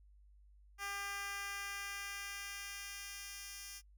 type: tone with high-pass filter sweep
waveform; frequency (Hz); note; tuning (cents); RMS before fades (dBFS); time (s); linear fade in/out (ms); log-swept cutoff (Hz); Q
10% pulse; 400; G4; +35; -45; 0.78-3.82; 50; 1000 to 4300; 0.79
effects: noise-tail reverb RT60 0.1 s tail -22 dB re dry + added 50 Hz sine -60 dBFS peak until 3.97 s